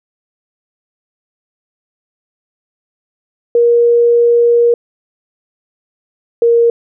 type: tone pair in turn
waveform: sine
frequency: 473.1 / 467.9 Hz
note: A#4 / A#4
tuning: +26 / +6 cents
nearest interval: unison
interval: 20 cents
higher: first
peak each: -6 dBFS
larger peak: neither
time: 3.55-4.74 / 6.42-6.7 s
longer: first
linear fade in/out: 2 ms
effects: none